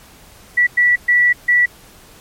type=tone bursts at uneven times; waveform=sine; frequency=1952 Hz; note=B6; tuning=21 cents flat; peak=-9 dBFS; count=4; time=0.57-0.67 / 0.77-0.96 / 1.08-1.33 / 1.48-1.66 s; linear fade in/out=10 ms; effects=pink hiss -44 dBFS RMS until 2.2 s + MP3 64 kbps